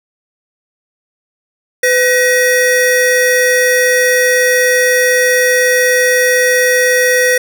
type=tone pair together; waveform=square; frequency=502.4 / 1904 Hz; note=B4 / A#6; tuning=+30 / +36 cents; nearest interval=octave + major seventh; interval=2306 cents; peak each=-12 dBFS; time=1.83-7.38 s; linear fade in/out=5 ms; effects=none